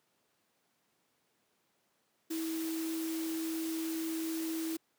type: tone in noise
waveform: sine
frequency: 323.8 Hz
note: E4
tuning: 31 cents flat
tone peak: -33 dBFS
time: 2.3-4.77 s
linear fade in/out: 10 ms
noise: white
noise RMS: -44 dBFS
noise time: 2.3-4.77 s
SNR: +8 dB
effects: pink hiss -75 dBFS RMS until 4.98 s + high-pass 200 Hz 12 dB/octave